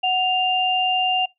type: tone pair together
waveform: sine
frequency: 740.3 / 2795 Hz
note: F#5 / F7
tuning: +1 / +1 cents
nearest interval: octave + major seventh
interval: 2300 cents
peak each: -20 dBFS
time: 0.03-1.26 s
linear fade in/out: 10 ms
effects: noise-tail reverb RT60 0.2 s tail -24 dB re dry